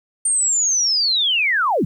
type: linear sweep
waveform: sine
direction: down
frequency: 8870 to 117.9 Hz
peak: -15 dBFS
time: 0.25-1.85 s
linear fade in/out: 5 ms
effects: 9-bit